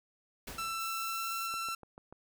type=noise with exponential decay; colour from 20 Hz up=pink; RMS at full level=-41 dBFS; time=0.47-1.03 s; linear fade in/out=5 ms; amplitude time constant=120 ms
type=tone with pitch glide; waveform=sawtooth; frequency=1335 to 1345.1 Hz; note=E6 to E6; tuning=+22 to +35 cents; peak=-31 dBFS; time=0.58-1.75 s; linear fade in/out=5 ms; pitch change=+13 cents; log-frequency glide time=0.99-1.34 s
type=noise; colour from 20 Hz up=violet; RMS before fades=-45 dBFS; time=0.79-1.48 s; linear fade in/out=20 ms
type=click train; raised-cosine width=1 ms; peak=-35 dBFS; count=5; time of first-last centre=1.54-2.126 s; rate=6.83 Hz
effects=none